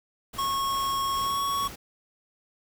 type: noise with tremolo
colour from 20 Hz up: pink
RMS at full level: -40 dBFS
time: 0.33-1.76 s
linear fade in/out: 10 ms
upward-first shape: triangle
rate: 2.5 Hz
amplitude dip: 40%
type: tone with pitch glide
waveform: square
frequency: 1095 to 1114.8 Hz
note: C#6 to C#6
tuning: -22 to +9 cents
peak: -26 dBFS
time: 0.38-1.68 s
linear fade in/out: 10 ms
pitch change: +31 cents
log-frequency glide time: 1.18-1.4 s
effects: none